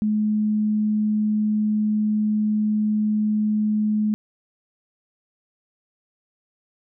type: tone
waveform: sine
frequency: 212.7 Hz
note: G#3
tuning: 42 cents sharp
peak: -18 dBFS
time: 0.02-4.14 s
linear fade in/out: 0 ms
effects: none